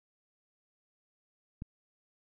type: click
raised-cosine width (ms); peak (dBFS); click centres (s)
5; -27; 1.621
effects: none